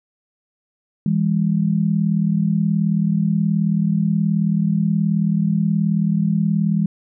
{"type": "tone pair together", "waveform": "sine", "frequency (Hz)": [164.81, 203.5], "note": ["E3", "G#3"], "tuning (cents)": [0, -35], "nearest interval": "major third", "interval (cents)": 365, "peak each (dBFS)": [-18, -18], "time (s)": [1.06, 6.86], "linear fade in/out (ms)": 2, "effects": []}